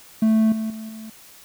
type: tone with level steps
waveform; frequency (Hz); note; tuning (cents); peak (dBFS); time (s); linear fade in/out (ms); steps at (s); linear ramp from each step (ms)
triangle; 220.1; A3; +1; -12 / -21 / -29 / -32; 0.22-1.1; 5; 0.52 / 0.7 / 0.89; 2
effects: white hiss -47 dBFS RMS until 1.44 s